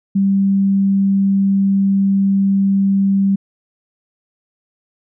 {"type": "tone", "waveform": "sine", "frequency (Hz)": 196, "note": "G3", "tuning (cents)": 0, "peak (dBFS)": -11, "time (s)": [0.15, 3.36], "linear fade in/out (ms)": 10, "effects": []}